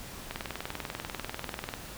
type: click train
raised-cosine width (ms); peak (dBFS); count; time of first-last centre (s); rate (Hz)
0.3; -18; 30; 0.31-1.739; 20.3
effects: pink hiss -44 dBFS RMS until 1.97 s